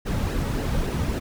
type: noise with flanger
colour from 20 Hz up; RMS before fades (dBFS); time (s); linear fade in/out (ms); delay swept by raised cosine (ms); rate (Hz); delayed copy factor
brown; -25; 0.05-1.2; 20; 0.86 to 2.96; 3.6; -0.55
effects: none